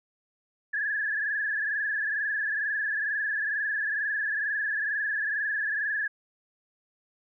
sine tone with frequency modulation, 1700 Hz, G#6, 40 cents sharp, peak -26 dBFS, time 0.73-6.08 s, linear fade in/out 10 ms, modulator 22.2 Hz, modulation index 3.2, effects none

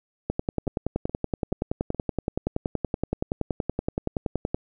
two click trains, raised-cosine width 2 ms, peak -11 / -21 dBFS, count 46 / 4, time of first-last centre 0.3-4.545 / 0.67-1.947 s, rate 10.6 / 2.35 Hz, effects none

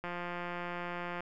click train, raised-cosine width 0.5 ms, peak -24 dBFS, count 205, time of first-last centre 0.04-1.206 s, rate 175 Hz, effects none

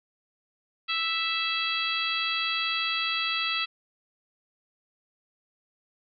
harmonic tone, 659.3 Hz, E5, in tune, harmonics 2 / 3 / 4 / 5 / 6 / 7, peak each -33 / -36 / -30 / -31 / -34 / -38 dBFS, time 0.88-3.66 s, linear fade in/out 20 ms, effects none

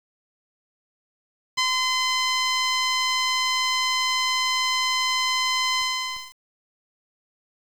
10% pulse tone with ADSR envelope, 1027 Hz, C6, 33 cents flat, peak -10 dBFS, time 1.57-6.34 s, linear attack 15 ms, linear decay 95 ms, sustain -2 dB, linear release 550 ms, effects low-pass 7000 Hz 12 dB/octave + 7-bit

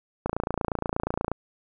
click train, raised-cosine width 1 ms, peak -12 dBFS, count 31, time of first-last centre 0.26-1.316 s, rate 28.4 Hz, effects none

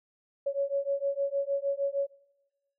sine beating tone pair, 554.4 / 560.9 Hz, C#5 / C#5, 0 / +20 cents, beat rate 6.5 Hz, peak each -30 dBFS, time 0.46-2.07 s, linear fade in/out 10 ms, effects noise-tail reverb RT60 0.9 s tail -19 dB re dry

